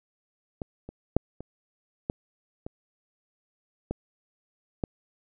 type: clicks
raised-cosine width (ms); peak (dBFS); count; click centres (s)
2; -19 / -26 / -6 / -25 / -14 / -22 / -16 / -14; 8; 0.618 / 0.89 / 1.166 / 1.406 / 2.099 / 2.665 / 3.91 / 4.838
effects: none